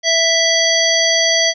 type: harmonic tone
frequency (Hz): 659.3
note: E5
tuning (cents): 0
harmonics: 1 / 3 / 5 / 7 / 9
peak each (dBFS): -18 / -18 / -18 / -18 / -18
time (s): 0.03-1.54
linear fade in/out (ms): 50
effects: none